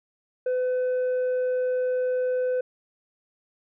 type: tone with tanh clipping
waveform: sine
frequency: 505 Hz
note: B4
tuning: 39 cents sharp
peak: -23 dBFS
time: 0.46-2.61 s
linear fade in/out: 5 ms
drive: 3 dB
effects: none